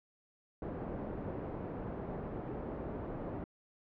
white low-pass noise, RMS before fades -41 dBFS, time 0.62-3.44 s, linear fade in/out 2 ms, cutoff 470 Hz, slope 12 dB/octave, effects low-pass 2000 Hz 12 dB/octave

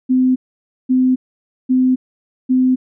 sine tone bursts, 256.4 Hz, C4, 35 cents flat, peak -10 dBFS, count 4, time 0.09-2.76 s, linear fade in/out 20 ms, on 270 ms, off 530 ms, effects none

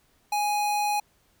square tone, 830.6 Hz, G#5, in tune, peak -24 dBFS, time 0.32-1 s, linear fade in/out 5 ms, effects pink hiss -65 dBFS RMS until 1.4 s

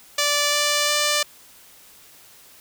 5% pulse tone with pitch steps, 584 / 587.7 / 591.5 Hz, D5 / D5 / D5, -10 / +1 / +12 cents, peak -7 dBFS, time 0.18-1.23 s, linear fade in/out 5 ms, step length 350 ms, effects white hiss -49 dBFS RMS until 2.6 s

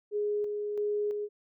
sine tone with tremolo, 415.8 Hz, G#4, 2 cents sharp, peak -27 dBFS, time 0.11-1.29 s, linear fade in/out 50 ms, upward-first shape square, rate 1.5 Hz, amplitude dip 35%, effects none

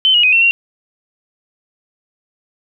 sine tone with pitch steps, 3067 / 2893 / 2507 / 2707 / 2752 Hz, G7 / F#7 / D#7 / E7 / F7, -38 / -40 / +12 / +45 / -26 cents, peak -8 dBFS, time 0.05-0.51 s, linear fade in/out 0 ms, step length 92 ms, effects none

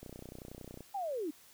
click train, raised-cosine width 2 ms, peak -33 dBFS, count 25, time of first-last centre 0.03-0.807 s, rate 30.9 Hz
sine linear sweep, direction down, 830.6 to 277.2 Hz, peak -34 dBFS, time 0.94-1.31 s, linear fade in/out 10 ms
effects white hiss -60 dBFS RMS until 1.53 s

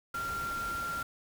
sine tone in noise, 1380 Hz, F6, 21 cents flat, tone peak -33 dBFS, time 0.14-1.03 s, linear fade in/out 5 ms, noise pink, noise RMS -43 dBFS, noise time 0.14-1.03 s, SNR +7 dB, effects none

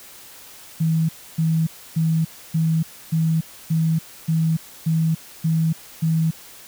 sine tone bursts, 161.4 Hz, E3, 36 cents flat, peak -16 dBFS, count 10, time 0.8-6.31 s, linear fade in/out 10 ms, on 290 ms, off 290 ms, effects white hiss -43 dBFS RMS until 6.67 s

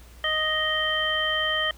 harmonic tone, 623 Hz, D#5, 2 cents sharp, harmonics 1 / 2 / 3 / 5, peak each -31 / -31 / -26 / -26 dBFS, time 0.24-1.71 s, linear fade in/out 2 ms, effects added 60 Hz sine -46 dBFS peak until 1.77 s + pink hiss -53 dBFS RMS until 1.77 s

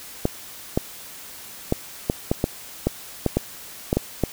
clicks, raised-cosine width 2 ms, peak -5 dBFS, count 12, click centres 0.254 / 0.775 / 1.724 / 2.099 / 2.315 / 2.441 / 2.87 / 3.263 / 3.37 / 3.929 / 3.97 / 4.237 s, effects white hiss -40 dBFS RMS until 4.32 s

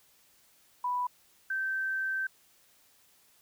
sine tone pair in turn, 987.8 / 1553.2 Hz, B5 / G6, 0 / -16 cents, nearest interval minor sixth, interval 784 cents, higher second, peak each -28 / -29 dBFS, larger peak first, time 0.84-1.07 / 1.5-2.27 s, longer second, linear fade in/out 5 ms, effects white hiss -64 dBFS RMS until 3.41 s

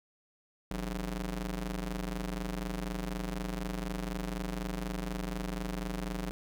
sawtooth ring-modulated tone, 116.54 Hz, A#2, in tune, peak -27 dBFS, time 0.71-6.31 s, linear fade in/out 0 ms, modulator 70.3 Hz, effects none

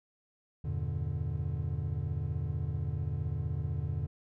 triangle chord, E half-diminished seventh, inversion none, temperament equal with one note detuned, 82.41 / 98 / 118.92 / 146.83 Hz, E2 / G2 / Bb2 / D3, 0 / 0 / +35 / 0 cents, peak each -34 / -36 / -36 / -34 dBFS, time 0.64-4.07 s, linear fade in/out 10 ms, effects none

